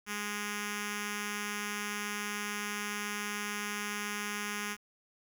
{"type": "tone with notch filter", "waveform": "5% pulse", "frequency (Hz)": 207, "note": "G#3", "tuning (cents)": -5, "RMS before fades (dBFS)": -37, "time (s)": [0.06, 4.77], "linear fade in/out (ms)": 50, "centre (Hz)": 620, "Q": 0.72, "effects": ["10-bit"]}